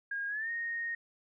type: tone with pitch glide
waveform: sine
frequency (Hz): 1627 to 1858.2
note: G#6 to A#6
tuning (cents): -36 to -6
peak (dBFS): -33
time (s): 0.11-0.95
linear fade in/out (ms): 5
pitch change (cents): +230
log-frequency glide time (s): 0.28-0.5
effects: none